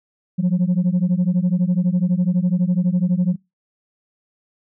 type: beating tone pair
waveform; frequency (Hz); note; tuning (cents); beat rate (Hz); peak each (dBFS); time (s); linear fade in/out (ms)
sine; 174.1 / 186.1; F3 / F#3; -5 / +10; 12; -16; 0.38-3.36; 20
effects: noise-tail reverb RT60 0.2 s tail -21 dB re dry + tanh soft clip ceiling -12 dBFS